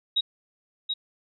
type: tone with echo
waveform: sine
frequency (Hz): 3808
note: A#7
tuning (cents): +36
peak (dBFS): -20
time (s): 0.16-0.21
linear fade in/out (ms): 10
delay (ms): 730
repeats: 1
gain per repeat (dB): -5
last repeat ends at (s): 0.94
effects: none